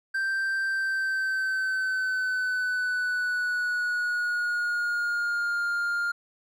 triangle tone with pitch glide, 1568 to 1405 Hz, G6 to F6, 0 to +10 cents, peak -23 dBFS, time 0.14-6.12 s, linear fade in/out 10 ms, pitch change -190 cents, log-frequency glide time 0.67-5.65 s, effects none

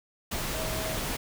sine tone in noise, 639 Hz, D#5, 46 cents sharp, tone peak -36 dBFS, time 0.54-0.97 s, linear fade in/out 10 ms, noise pink, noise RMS -32 dBFS, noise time 0.31-1.17 s, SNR -7 dB, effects none

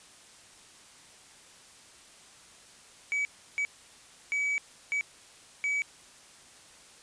triangle tone bursts at uneven times, 2279 Hz, C#7, 47 cents sharp, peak -25 dBFS, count 5, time 3.12-3.25 / 3.58-3.65 / 4.32-4.58 / 4.92-5.01 / 5.64-5.82 s, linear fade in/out 0 ms, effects white hiss -54 dBFS RMS until 7.02 s + resampled to 22050 Hz

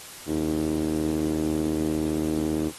sawtooth tone with band-pass filter, 77.8 Hz, D#2, in tune, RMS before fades -26 dBFS, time 0.26-2.72 s, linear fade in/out 50 ms, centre 320 Hz, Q 4.1, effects white hiss -42 dBFS RMS until 2.78 s + AAC 32 kbps

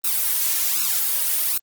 blue noise with flanger, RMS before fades -21 dBFS, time 0.04-1.58 s, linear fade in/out 5 ms, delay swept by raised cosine 0.75 to 3.15 ms, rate 1.3 Hz, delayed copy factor +0.85, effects Opus 32 kbps

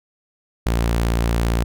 sawtooth tone, 57.6 Hz, A#1, 20 cents flat, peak -13 dBFS, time 0.66-1.64 s, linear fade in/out 5 ms, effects none

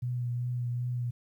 sine tone with vibrato, 122.3 Hz, B2, 16 cents flat, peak -29 dBFS, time 0.02-1.11 s, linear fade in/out 10 ms, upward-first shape triangle, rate 2.6 Hz, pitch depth 25 cents each way, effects 11-bit

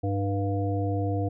harmonic tone with a mistuned harmonic, 100 Hz, G2, 35 cents sharp, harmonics 1 / 3 / 5 / 7, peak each -26 / -31 / -33 / -34 dBFS, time 0.03-1.29 s, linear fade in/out 10 ms, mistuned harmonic 5, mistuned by -46 cents, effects none

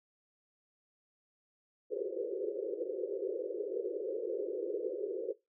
pink band-pass noise, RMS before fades -37 dBFS, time 1.9-5.33 s, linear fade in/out 20 ms, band 350 to 530 Hz, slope 96 dB/octave, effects noise-tail reverb RT60 0.2 s tail -19 dB re dry

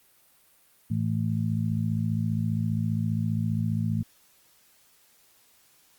harmonic tone, 55 Hz, A1, in tune, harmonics 2 / 3 / 4, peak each -27 / -29 / -30 dBFS, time 0.9-4.03 s, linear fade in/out 10 ms, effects white hiss -61 dBFS RMS until 5.98 s + Opus 32 kbps

